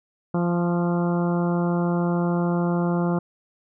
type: harmonic tone with a mistuned harmonic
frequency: 173.4 Hz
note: F3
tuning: 12 cents flat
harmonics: 1 / 2 / 3 / 4 / 5 / 6 / 7 / 8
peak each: -21 / -27 / -31 / -33 / -35 / -37 / -38 / -39 dBFS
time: 0.34-3.19 s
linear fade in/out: 5 ms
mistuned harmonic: 6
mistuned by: +23 cents
effects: none